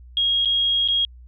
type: tone with dropouts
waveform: sine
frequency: 3275 Hz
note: G#7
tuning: 25 cents flat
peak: -17 dBFS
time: 0.17-1.05 s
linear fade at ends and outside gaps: 1 ms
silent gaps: 0.449-0.456 / 0.877-0.885 s
effects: added 61 Hz sine -41 dBFS peak until 1.27 s